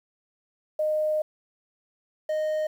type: tone pair in turn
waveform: sine / triangle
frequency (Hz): 615 / 618.3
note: D#5 / D#5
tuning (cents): -20 / -11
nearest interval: unison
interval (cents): 9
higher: second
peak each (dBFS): -22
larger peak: neither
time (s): 0.79-1.22 / 2.29-2.67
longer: first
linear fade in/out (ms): 5
effects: 9-bit